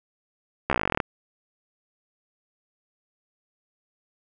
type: slowing click train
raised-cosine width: 0.5 ms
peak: -7 dBFS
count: 16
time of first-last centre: 0.7-1.002 s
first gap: 14 ms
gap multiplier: 1.05
effects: none